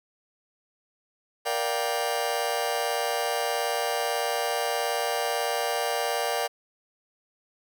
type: chord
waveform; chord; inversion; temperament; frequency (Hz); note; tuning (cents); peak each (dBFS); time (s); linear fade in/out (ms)
sawtooth; G minor seventh; first; just; 470.4 / 588 / 705.6 / 784; Bb4 / D5 / F5 / G5; +16 / +2 / +18 / 0; -27; 1.45-6.48; 20
effects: none